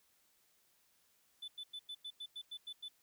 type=tone bursts; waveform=sine; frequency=3500 Hz; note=A7; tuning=10 cents flat; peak=-40 dBFS; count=10; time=1.42-2.885 s; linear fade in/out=10 ms; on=61 ms; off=95 ms; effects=tanh soft clip ceiling -42 dBFS + white hiss -73 dBFS RMS until 3.02 s